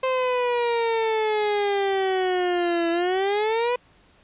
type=exponential two-way sweep; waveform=30% pulse; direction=down then up; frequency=523.3 to 334.4 to 498 Hz; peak=-18 dBFS; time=0.03-3.76 s; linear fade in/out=5 ms; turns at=2.9 s; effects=pink hiss -57 dBFS RMS until 4.23 s + resampled to 8000 Hz